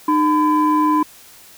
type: tone pair together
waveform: sine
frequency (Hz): 304.5 / 1010.1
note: D#4 / B5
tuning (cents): -37 / +39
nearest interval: octave + major sixth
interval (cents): 2076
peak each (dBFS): -14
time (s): 0.08-1.03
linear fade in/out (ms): 5
effects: tanh soft clip ceiling -8 dBFS + white hiss -44 dBFS RMS until 1.57 s